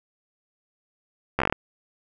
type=slowing click train; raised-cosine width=0.5 ms; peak=-7 dBFS; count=8; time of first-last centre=1.39-1.525 s; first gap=13 ms; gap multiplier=1.13; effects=none